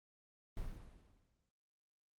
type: noise with exponential decay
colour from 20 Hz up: brown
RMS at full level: -43 dBFS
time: 0.57-1.49 s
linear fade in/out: 1 ms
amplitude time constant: 200 ms
effects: noise-tail reverb RT60 0.5 s tail -18 dB re dry + Opus 24 kbps